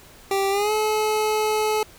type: tone with pitch glide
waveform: 25% pulse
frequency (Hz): 391.7 to 429.6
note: G4 to A4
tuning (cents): -1 to -41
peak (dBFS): -16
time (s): 0.31-1.83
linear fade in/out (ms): 2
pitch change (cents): +160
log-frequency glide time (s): 0.5-0.72
effects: pink hiss -48 dBFS RMS until 1.98 s